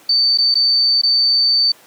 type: tone with dropouts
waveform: sine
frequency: 4563 Hz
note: C#8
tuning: 49 cents sharp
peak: -11 dBFS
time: 0.09-1.72 s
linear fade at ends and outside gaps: 5 ms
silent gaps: 0.376-0.384 / 0.543-0.553 / 1.016-1.033 s
effects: pink hiss -46 dBFS RMS until 1.86 s + high-pass 300 Hz 12 dB/octave